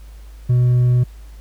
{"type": "tone with hard clipping", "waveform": "sine", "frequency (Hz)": 123.6, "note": "B2", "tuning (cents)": 2, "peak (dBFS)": -12, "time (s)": [0.49, 1.04], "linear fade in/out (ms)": 10, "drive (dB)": 2, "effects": ["added 52 Hz sine -35 dBFS peak until 1.4 s", "pink hiss -52 dBFS RMS until 1.4 s"]}